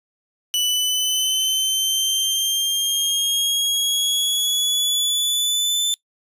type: linear sweep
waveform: sawtooth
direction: up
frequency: 2967 to 3534 Hz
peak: -15 dBFS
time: 0.54-5.94 s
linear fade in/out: 0 ms
effects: noise-tail reverb RT60 0.1 s tail -22 dB re dry + resampled to 32000 Hz